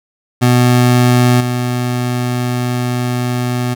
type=tone with level steps; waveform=25% pulse; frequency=123.47 Hz; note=B2; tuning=in tune; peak=-4 / -11 dBFS; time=0.41-3.75 s; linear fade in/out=20 ms; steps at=1.4 s; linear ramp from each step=10 ms; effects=none